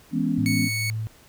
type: chord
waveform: sine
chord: C# minor seventh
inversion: first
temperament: equal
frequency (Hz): 164.81 / 207.7 / 246.9 / 277.2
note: E3 / G#3 / B3 / C#4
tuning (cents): 0 / 0 / 0 / 0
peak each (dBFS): -27 / -28 / -25 / -26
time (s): 0.11-0.7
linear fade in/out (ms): 50
type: tone with tremolo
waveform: sine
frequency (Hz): 110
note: A2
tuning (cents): 0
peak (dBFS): -25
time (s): 0.38-1.07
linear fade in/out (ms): 0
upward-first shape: sine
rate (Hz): 2.2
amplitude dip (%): 35
type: tone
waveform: sawtooth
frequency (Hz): 2217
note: C#7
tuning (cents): 0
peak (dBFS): -22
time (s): 0.46-0.9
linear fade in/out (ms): 0
effects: pink hiss -53 dBFS RMS until 1.28 s